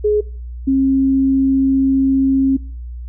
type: tone pair in turn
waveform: sine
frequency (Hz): 420 / 268.5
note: G#4 / C4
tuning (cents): +19 / +45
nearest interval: minor sixth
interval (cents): 774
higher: first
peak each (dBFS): -11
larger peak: neither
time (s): 0.04-0.21 / 0.67-2.57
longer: second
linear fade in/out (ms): 10
effects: noise-tail reverb RT60 0.5 s tail -23 dB re dry + added 60 Hz sine -26 dBFS peak until 3.08 s